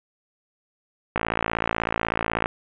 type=click train; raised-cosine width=0.5 ms; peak=-7 dBFS; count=74; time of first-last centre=1.16-2.459 s; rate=56.2 Hz; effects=resampled to 8000 Hz + 7-bit